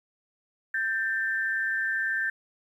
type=tone pair together; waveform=sine; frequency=1568 / 1786.1 Hz; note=G6 / A6; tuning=0 / +25 cents; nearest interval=major second; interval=225 cents; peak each=-28 / -28 dBFS; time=0.74-2.3 s; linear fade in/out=5 ms; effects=10-bit